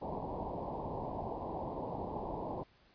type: low-pass noise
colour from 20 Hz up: white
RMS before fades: -40 dBFS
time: 0.01-2.64 s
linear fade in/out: 20 ms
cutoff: 1000 Hz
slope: 96 dB/octave
effects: pink hiss -66 dBFS RMS until 2.94 s + resampled to 11025 Hz

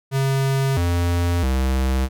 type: tone with pitch steps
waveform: square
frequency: 135.4 / 86.8 / 65.4 Hz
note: C#3 / F2 / C2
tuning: -40 / -10 / 0 cents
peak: -18 dBFS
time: 0.11-2.09 s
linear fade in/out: 50 ms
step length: 660 ms
effects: none

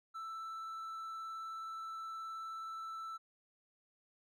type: tone with vibrato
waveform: triangle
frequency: 1324 Hz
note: E6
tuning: 7 cents sharp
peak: -40 dBFS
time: 0.14-3.18 s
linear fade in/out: 20 ms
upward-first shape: square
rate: 19 Hz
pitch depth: 8 cents each way
effects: none

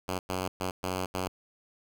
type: tone bursts at uneven times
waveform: 5% pulse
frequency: 92.5 Hz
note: F#2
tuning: in tune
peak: -19 dBFS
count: 5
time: 0.08-0.19 / 0.29-0.48 / 0.6-0.71 / 0.83-1.06 / 1.14-1.28 s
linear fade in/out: 5 ms
effects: none

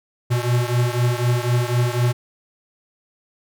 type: beating tone pair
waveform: square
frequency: 120.1 / 124.1 Hz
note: B2 / B2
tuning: -48 / +9 cents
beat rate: 4 Hz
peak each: -20 / -22 dBFS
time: 0.3-2.13 s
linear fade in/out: 20 ms
effects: none

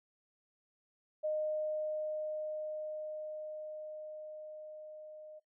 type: tone with level ramp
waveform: sine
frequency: 615 Hz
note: D#5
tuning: 20 cents flat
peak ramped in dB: -31 to -48 dBFS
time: 1.23-5.4 s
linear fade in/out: 20 ms
effects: noise-tail reverb RT60 0.2 s tail -25 dB re dry

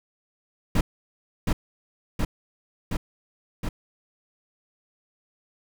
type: noise with echo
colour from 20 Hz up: brown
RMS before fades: -19 dBFS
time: 0.75-0.81 s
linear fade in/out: 5 ms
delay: 720 ms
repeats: 4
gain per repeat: -2 dB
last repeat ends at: 3.69 s
effects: none

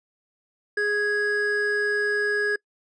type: tone pair together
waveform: triangle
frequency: 415.3 / 1661.2 Hz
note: G#4 / G#6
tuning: 0 / 0 cents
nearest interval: 2 octaves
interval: 2400 cents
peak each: -24 / -21 dBFS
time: 0.77-2.56 s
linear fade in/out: 5 ms
effects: noise-tail reverb RT60 0.1 s tail -25 dB re dry + resampled to 22050 Hz

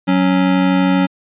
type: tone pair together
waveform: square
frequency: 184.82 / 277.2 Hz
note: F#3 / C#4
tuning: -2 / 0 cents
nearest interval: perfect fifth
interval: 702 cents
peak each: -15 dBFS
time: 0.07-1.07 s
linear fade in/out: 20 ms
effects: resampled to 8000 Hz

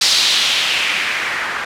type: noise with low-pass filter sweep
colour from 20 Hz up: blue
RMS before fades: -17 dBFS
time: 0.01-1.65 s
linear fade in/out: 5 ms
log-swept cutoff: 4700 to 1500 Hz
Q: 2.3
effects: none

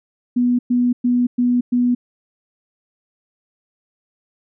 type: tone bursts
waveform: sine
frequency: 245 Hz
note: B3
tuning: 14 cents flat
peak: -13 dBFS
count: 5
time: 0.36-1.95 s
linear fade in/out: 10 ms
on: 230 ms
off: 110 ms
effects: none

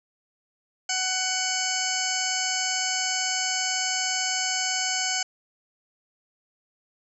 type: harmonic tone with a mistuned harmonic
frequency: 747 Hz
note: F#5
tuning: 16 cents sharp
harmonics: 1 / 2 / 3 / 4 / 6 / 7 / 8 / 9 / 10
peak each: -33 / -33 / -33 / -33 / -33 / -33 / -33 / -33 / -33 dBFS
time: 0.89-5.23 s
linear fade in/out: 5 ms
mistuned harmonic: 8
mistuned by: +66 cents
effects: none

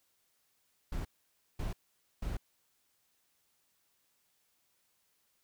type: noise bursts at uneven times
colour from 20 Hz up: brown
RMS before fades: -36 dBFS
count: 3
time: 0.92-1.05 / 1.59-1.73 / 2.22-2.37 s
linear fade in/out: 5 ms
effects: white hiss -75 dBFS RMS until 5.43 s

